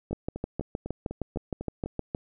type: two click trains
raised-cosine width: 2 ms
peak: -16 / -21 dBFS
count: 14 / 8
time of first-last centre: 0.13-2.149 / 0.11-1.86 s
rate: 6.44 / 4 Hz
effects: none